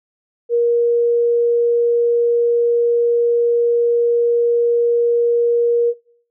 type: tone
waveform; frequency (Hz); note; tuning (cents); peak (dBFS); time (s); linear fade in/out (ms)
sine; 472.8; A#4; +24; -12; 0.49-5.94; 50
effects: noise-tail reverb RT60 0.6 s tail -24 dB re dry